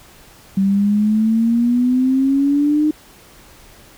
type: exponential sweep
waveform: sine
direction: up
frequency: 192.2 to 307.4 Hz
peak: -12 dBFS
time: 0.57-2.91 s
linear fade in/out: 5 ms
effects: pink hiss -45 dBFS RMS until 3.97 s